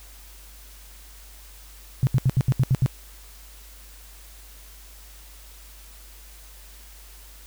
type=tone bursts; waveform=sine; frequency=129.9 Hz; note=C3; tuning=12 cents flat; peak=-15 dBFS; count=8; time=2.03-2.861 s; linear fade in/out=0 ms; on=40 ms; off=73 ms; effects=added 50 Hz sine -45 dBFS peak until 7.46 s + white hiss -49 dBFS RMS until 7.46 s